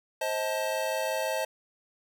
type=chord; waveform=square; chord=A diminished; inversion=first; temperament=just; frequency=528 / 633.6 / 880 Hz; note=C5 / Eb5 / A5; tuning=+16 / +31 / 0 cents; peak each=-33 / -32 / -35 dBFS; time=0.21-1.45 s; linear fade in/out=5 ms; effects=none